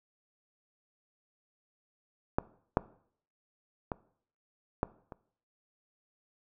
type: clicks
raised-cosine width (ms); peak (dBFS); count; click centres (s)
1; -12 / -9 / -19 / -13 / -29; 5; 2.385 / 2.771 / 3.918 / 4.831 / 5.122
effects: noise-tail reverb RT60 0.6 s tail -20 dB re dry